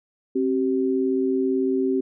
sine tone pair together, 265.9 / 383.9 Hz, C4 / G4, +28 / -36 cents, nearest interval tritone, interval 636 cents, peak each -22 dBFS, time 0.35-2.01 s, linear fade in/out 10 ms, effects none

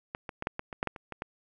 clicks, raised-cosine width 0.5 ms, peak -19 / -22 / -19 / -13 / -18 / -24 / -13 / -15 / -27 / -23 / -19 dBFS, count 11, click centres 0.149 / 0.292 / 0.424 / 0.471 / 0.594 / 0.728 / 0.829 / 0.873 / 0.962 / 1.123 / 1.221 s, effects none

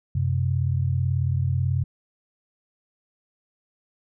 sine tone pair together, 92.5 / 130.81 Hz, F#2 / C3, 0 / 0 cents, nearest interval tritone, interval 600 cents, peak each -23 dBFS, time 0.15-1.84 s, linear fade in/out 5 ms, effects none

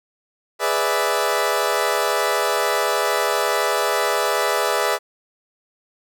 20% pulse chord, E dominant seventh, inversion first, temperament equal, 415.3 / 493.9 / 587.3 / 659.3 Hz, G#4 / B4 / D5 / E5, 0 / 0 / 0 / 0 cents, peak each -19 dBFS, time 0.59-4.99 s, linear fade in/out 50 ms, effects none

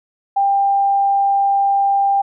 sine tone, 794 Hz, G5, 22 cents sharp, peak -12 dBFS, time 0.36-2.22 s, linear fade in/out 10 ms, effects none

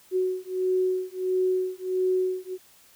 sine beating tone pair, 370 / 371.5 Hz, F#4 / F#4, 0 / +7 cents, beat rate 1.5 Hz, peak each -26 dBFS, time 0.11-2.58 s, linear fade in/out 50 ms, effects white hiss -56 dBFS RMS until 2.95 s

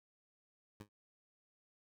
15% pulse tone with exponential decay, 103.83 Hz, G#2, in tune, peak -39 dBFS, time 0.8-0.89 s, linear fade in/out 5 ms, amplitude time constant 18 ms, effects none

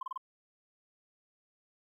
sine tone bursts, 1046.5 Hz, C6, in tune, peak -33 dBFS, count 4, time 0.01-0.177 s, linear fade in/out 5 ms, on 20 ms, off 29 ms, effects tanh soft clip ceiling -31 dBFS + 12-bit

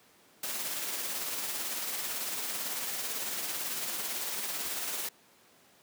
white noise with tremolo, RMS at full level -34 dBFS, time 0.43-5.09 s, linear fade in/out 5 ms, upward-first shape sine, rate 18 Hz, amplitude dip 30%, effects pink hiss -61 dBFS RMS until 5.82 s + high-pass 200 Hz 12 dB/octave

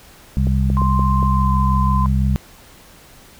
harmonic tone, 65.9 Hz, C2, 13 cents sharp, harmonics 1 / 2 / 3, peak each -16 / -19 / -21 dBFS, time 0.37-2.36 s, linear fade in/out 0 ms
clicks, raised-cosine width 2 ms, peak -14 dBFS, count 5, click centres 0.47 / 0.701 / 0.818 / 0.994 / 1.228 s
sine tone with pitch glide, 1046.5 to 1027.3 Hz, C6 to C6, 0 to -32 cents, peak -19 dBFS, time 0.77-2.06 s, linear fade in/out 0 ms, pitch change -32 cents, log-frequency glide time 1.28-1.54 s
effects pink hiss -45 dBFS RMS until 3.39 s

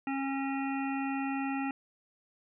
harmonic tone, 272.3 Hz, C#4, 31 cents flat, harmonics 1 / 3 / 5 / 7 / 9 / 10, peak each -32 / -37 / -43 / -44 / -44 / -46 dBFS, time 0.07-1.71 s, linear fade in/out 2 ms, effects none

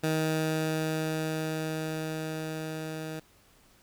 15% pulse tone with level ramp, 157.7 Hz, D#3, 24 cents sharp, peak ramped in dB -19 to -29 dBFS, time 0.03-3.2 s, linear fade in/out 10 ms, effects pink hiss -61 dBFS RMS until 3.82 s

